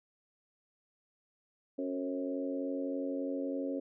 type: harmonic tone with a mistuned harmonic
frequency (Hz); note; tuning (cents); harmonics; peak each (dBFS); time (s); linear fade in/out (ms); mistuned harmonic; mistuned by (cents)
91.9; F#2; -11; 3 / 4 / 5 / 6 / 7; -35 / -44 / -42 / -39 / -50; 1.78-3.8; 10; 6; -27
effects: none